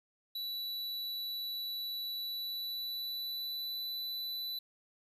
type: tone with pitch glide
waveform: square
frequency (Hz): 3946 to 3983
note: B7 to B7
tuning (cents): -2 to +14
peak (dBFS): -37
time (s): 0.35-4.59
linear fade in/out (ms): 5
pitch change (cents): +16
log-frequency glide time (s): 2.16-3.9
effects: 12-bit